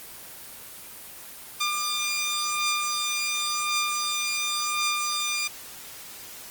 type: beating tone pair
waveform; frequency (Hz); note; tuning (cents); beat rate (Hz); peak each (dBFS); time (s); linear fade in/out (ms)
10% pulse; 1200 / 1200.92; D6 / D6; +37 / +38; 0.92; -18 / -23; 1.6-5.48; 10
effects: white hiss -42 dBFS RMS until 6.5 s + Opus 24 kbps